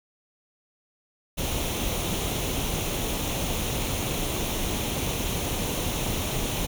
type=noise with comb filter; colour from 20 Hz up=pink; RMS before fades=-28 dBFS; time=1.37-6.67 s; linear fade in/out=20 ms; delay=0.31 ms; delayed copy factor=+0.55; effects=none